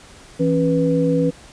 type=tone cluster; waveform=sine; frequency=165.2 / 273.7 / 490.9 Hz; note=E3 / C#4 / B4; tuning=+4 / -22 / -10 cents; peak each=-19 dBFS; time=0.39-1.31 s; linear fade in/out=20 ms; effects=pink hiss -44 dBFS RMS until 1.52 s + resampled to 22050 Hz